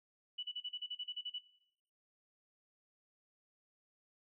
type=tone bursts; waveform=sine; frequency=2960 Hz; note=F#7; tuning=in tune; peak=-38 dBFS; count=12; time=0.38-1.389 s; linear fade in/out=10 ms; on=52 ms; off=35 ms; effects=noise-tail reverb RT60 0.7 s tail -17 dB re dry